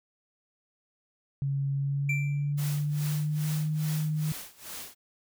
sine tone with pitch glide, 138.59 to 153.78 Hz, C#3 to D#3, 0 to -20 cents, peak -26 dBFS, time 1.42-4.32 s, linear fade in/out 0 ms, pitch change +180 cents, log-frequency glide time 1.74-3.63 s
triangle tone with exponential decay, 2349 Hz, D7, in tune, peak -24 dBFS, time 2.09-2.53 s, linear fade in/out 5 ms, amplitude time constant 95 ms
white noise with tremolo, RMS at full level -39 dBFS, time 2.57-4.95 s, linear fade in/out 20 ms, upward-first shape sine, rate 2.4 Hz, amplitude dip 90%
effects none

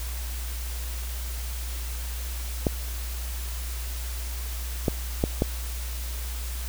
clicks, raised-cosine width 2 ms, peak -8 dBFS, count 4, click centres 2.668 / 4.882 / 5.239 / 5.421 s, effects added 60 Hz sine -30 dBFS peak until 6.68 s + white hiss -39 dBFS RMS until 6.68 s

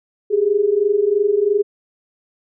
sine tone pair together, 393.9 / 416.9 Hz, G4 / G#4, +8 / +7 cents, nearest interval minor second, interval 99 cents, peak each -18 / -15 dBFS, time 0.3-1.63 s, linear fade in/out 20 ms, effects none

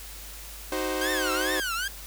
sawtooth chord, C diminished, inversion first, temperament equal with one note detuned, 311.1 / 376 / 523.3 Hz, Eb4 / Gb4 / C5, 0 / +28 / 0 cents, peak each -28 / -28 / -27 dBFS, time 0.72-1.6 s, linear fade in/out 2 ms
sawtooth tone with vibrato, 1552 Hz, G6, 18 cents flat, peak -24 dBFS, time 1.01-1.88 s, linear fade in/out 5 ms, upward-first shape triangle, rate 2.4 Hz, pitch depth 300 cents each way
effects added 50 Hz sine -43 dBFS peak until 2.06 s + white hiss -43 dBFS RMS until 2.06 s

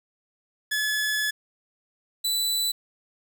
sawtooth tone pair in turn, 1712 / 3977 Hz, A6 / B7, -48 / +11 cents, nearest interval octave + minor third, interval 1459 cents, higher second, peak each -20 dBFS, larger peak neither, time 0.71-1.31 / 2.24-2.72 s, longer first, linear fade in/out 10 ms, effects 9-bit

